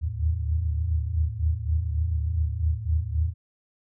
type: tone cluster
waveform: sine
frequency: 74.6 / 78.7 / 82.1 / 109.5 Hz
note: D2 / D#2 / E2 / A2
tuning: +28 / +20 / -6 / -8 cents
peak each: -30 / -25 / -30 / -31 dBFS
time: 0.01-3.34 s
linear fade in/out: 50 ms
effects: none